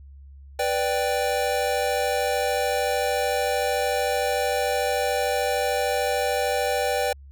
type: chord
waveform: square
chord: G major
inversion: first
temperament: equal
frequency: 493.9 / 587.3 / 784 Hz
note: B4 / D5 / G5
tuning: 0 / 0 / 0 cents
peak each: -27 dBFS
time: 0.59-7.13 s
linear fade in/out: 5 ms
effects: added 69 Hz sine -42 dBFS peak until 7.31 s